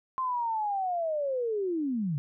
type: linear sweep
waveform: sine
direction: down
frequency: 1055 to 134.7 Hz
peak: -27 dBFS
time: 0.18-2.18 s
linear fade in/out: 0 ms
effects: none